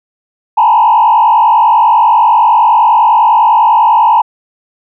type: tone with frequency modulation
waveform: sine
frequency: 910 Hz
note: A#5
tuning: 42 cents flat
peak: -3 dBFS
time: 0.57-4.22 s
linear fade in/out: 10 ms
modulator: 49.8 Hz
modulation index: 1.5
effects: tanh soft clip ceiling 0 dBFS